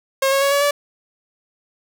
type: tone with pitch steps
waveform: sawtooth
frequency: 539 / 548.1 / 557.4 / 566.8 / 576.4 Hz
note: C#5 / C#5 / C#5 / C#5 / D5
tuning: -49 / -20 / +9 / +38 / -33 cents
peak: -11 dBFS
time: 0.22-0.71 s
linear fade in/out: 5 ms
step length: 98 ms
effects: 7-bit